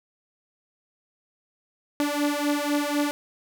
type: beating tone pair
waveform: sawtooth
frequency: 289.6 / 293.6 Hz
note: D4 / D4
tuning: -24 / 0 cents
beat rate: 4 Hz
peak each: -22 dBFS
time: 2-3.11 s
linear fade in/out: 0 ms
effects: none